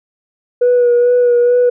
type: tone with vibrato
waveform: sine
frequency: 486.3 Hz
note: B4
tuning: 27 cents flat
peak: -6 dBFS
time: 0.61-1.7 s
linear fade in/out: 10 ms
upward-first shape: sine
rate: 2.3 Hz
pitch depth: 22 cents each way
effects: tanh soft clip ceiling -5 dBFS